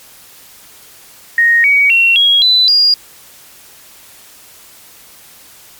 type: tone with pitch steps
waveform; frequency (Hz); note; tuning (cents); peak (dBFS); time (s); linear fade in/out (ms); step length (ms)
sine; 1864.7 / 2256 / 2730 / 3303 / 3997 / 4836; A#6 / C#7 / F7 / G#7 / B7 / D8; 0 / +30 / -40 / -10 / +20 / +50; -6; 1.38-2.94; 2; 260
effects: white hiss -40 dBFS RMS until 5.79 s + MP3 96 kbps